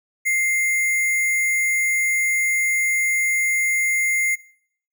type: tone with sample-and-hold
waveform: sine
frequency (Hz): 2100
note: C7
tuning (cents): +6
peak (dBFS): -17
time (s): 0.25-4.36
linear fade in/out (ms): 20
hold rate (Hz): 8820
effects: noise-tail reverb RT60 0.6 s tail -20 dB re dry